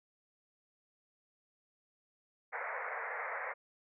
white band-pass noise, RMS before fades -40 dBFS, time 2.52-3.54 s, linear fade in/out 20 ms, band 450 to 2200 Hz, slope 96 dB/octave, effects none

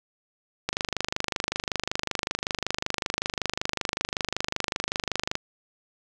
click train, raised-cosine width 0.2 ms, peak -8 dBFS, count 119, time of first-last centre 0.69-5.354 s, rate 25.3 Hz, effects none

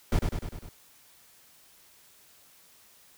brown noise with echo, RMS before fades -23 dBFS, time 0.12-0.19 s, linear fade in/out 2 ms, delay 100 ms, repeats 5, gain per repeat -4 dB, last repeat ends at 0.69 s, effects white hiss -58 dBFS RMS until 3.17 s

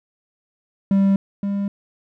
triangle tone pair in turn, 196 / 200 Hz, G3 / G3, 0 / +35 cents, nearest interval unison, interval 35 cents, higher second, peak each -11 / -18 dBFS, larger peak first, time 0.91-1.16 / 1.43-1.68 s, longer neither, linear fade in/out 2 ms, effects none

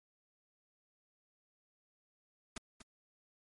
pink noise with echo, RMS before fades -42 dBFS, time 2.56-2.58 s, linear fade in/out 5 ms, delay 240 ms, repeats 1, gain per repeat -11 dB, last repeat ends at 2.82 s, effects MP3 48 kbps

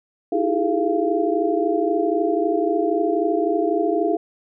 sine tone cluster, 313.6 / 337.4 / 396.4 / 429.1 / 689 Hz, D#4 / E4 / G4 / A4 / F5, +14 / +40 / +19 / -43 / -24 cents, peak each -24 dBFS, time 0.32-4.17 s, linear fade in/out 5 ms, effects none

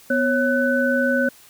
sine tone cluster, 248.6 / 548 / 1501 Hz, B3 / C#5 / F#6, +12 / -20 / +24 cents, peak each -21 dBFS, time 0.1-1.29 s, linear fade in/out 5 ms, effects white hiss -49 dBFS RMS until 1.49 s

